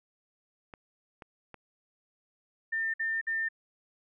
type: clicks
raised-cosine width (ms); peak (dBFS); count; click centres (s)
0.5; -30; 3; 0.738 / 1.222 / 1.543
type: tone bursts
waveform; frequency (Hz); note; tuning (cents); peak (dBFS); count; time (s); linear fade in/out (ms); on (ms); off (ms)
sine; 1802; A6; +41; -28; 3; 2.72-3.488; 10; 220; 54
effects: none